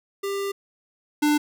square tone pair in turn, 397 / 297.4 Hz, G4 / D4, +22 / +22 cents, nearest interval perfect fourth, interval 500 cents, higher first, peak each -26 / -18 dBFS, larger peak second, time 0.23-0.52 / 1.22-1.38 s, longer first, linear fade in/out 10 ms, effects none

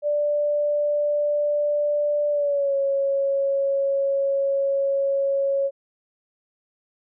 sine tone with pitch glide, 588 to 551.8 Hz, D5 to C#5, +2 to -8 cents, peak -19 dBFS, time 0.02-5.71 s, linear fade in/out 50 ms, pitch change -110 cents, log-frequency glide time 2.3-2.75 s, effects none

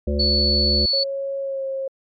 harmonic tone, 72.3 Hz, D2, 27 cents flat, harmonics 1 / 3 / 5 / 7 / 8, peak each -21 / -26 / -28 / -29 / -30 dBFS, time 0.07-0.86 s, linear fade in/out 5 ms
sine tone, 4435 Hz, C#8, in tune, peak -17 dBFS, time 0.19-1.04 s, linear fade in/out 10 ms
sine tone with pitch glide, 549 to 537.4 Hz, C#5 to C5, -17 to +46 cents, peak -23 dBFS, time 0.93-1.88 s, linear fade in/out 5 ms, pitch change -37 cents, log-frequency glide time 1.4-1.65 s
effects MP3 48 kbps

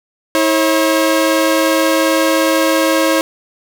sawtooth tone pair together, 322.3 / 542 Hz, E4 / C#5, -39 / -39 cents, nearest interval major sixth, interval 900 cents, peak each -10 dBFS, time 0.35-3.21 s, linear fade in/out 0 ms, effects none

